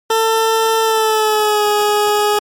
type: tone with pitch glide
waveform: 20% pulse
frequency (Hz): 447.2 to 417.3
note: A4 to G#4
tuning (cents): +28 to +8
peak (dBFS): -7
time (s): 0.1-2.39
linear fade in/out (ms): 5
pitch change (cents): -120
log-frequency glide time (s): 0.81-1.65
effects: MP3 64 kbps